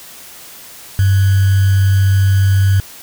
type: tone with sample-and-hold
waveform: sine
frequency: 97 Hz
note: G2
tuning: 18 cents flat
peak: -8 dBFS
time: 0.99-2.8 s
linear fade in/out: 0 ms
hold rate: 1575 Hz
effects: white hiss -36 dBFS RMS until 3.02 s